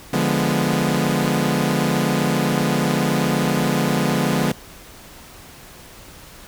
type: chord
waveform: sawtooth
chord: D diminished seventh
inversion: none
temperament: equal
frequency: 146.83 / 174.61 / 207.7 / 246.9 Hz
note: D3 / F3 / Ab3 / Cb4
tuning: 0 / 0 / 0 / 0 cents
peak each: -19 dBFS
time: 0.13-4.52 s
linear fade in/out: 5 ms
effects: pink hiss -42 dBFS RMS until 6.47 s